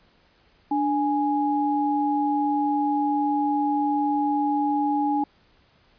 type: tone pair together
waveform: sine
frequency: 293.1 / 830.6 Hz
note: D4 / G#5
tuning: -3 / 0 cents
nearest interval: octave + tritone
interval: 1803 cents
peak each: -23 dBFS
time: 0.71-5.24 s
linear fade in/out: 5 ms
effects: pink hiss -60 dBFS RMS until 5.98 s + resampled to 11025 Hz